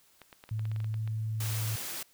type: clicks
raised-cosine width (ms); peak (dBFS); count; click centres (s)
0.3; -32; 12; 0.217 / 0.328 / 0.439 / 0.491 / 0.594 / 0.654 / 0.716 / 0.762 / 0.803 / 0.844 / 0.942 / 1.076
type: tone with pitch glide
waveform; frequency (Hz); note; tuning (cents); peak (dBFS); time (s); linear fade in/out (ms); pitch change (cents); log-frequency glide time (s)
sine; 109 to 109.76; A2 to A2; -16 to -4; -30; 0.51-1.76; 5; +12; 0.91-0.98
type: high-pass noise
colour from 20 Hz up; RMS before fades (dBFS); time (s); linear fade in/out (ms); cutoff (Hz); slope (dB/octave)
white; -38; 1.4-2.03; 5; 120; 12
effects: white hiss -64 dBFS RMS until 2.13 s